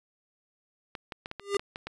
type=clicks; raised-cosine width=0.3 ms; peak=-21 dBFS; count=9; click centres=0.952 / 1.122 / 1.259 / 1.314 / 1.397 / 1.546 / 1.595 / 1.759 / 1.87 s
type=tone with exponential growth; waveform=square; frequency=401.6 Hz; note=G4; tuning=42 cents sharp; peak=-22 dBFS; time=1.4-1.57 s; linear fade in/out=5 ms; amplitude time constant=36 ms
effects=resampled to 24000 Hz